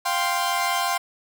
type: chord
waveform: sawtooth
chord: F suspended second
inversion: none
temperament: equal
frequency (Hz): 698.5 / 784 / 1046.5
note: F5 / G5 / C6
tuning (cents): 0 / 0 / 0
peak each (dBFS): -23 / -23 / -21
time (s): 0.05-0.98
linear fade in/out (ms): 10
effects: none